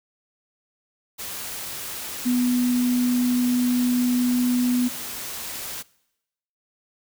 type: tone in noise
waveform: sine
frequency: 246.9 Hz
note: B3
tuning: in tune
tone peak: -18 dBFS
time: 2.25-4.89 s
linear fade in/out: 20 ms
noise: white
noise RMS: -33 dBFS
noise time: 1.18-5.83 s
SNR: +12 dB
effects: noise-tail reverb RT60 0.9 s tail -23 dB re dry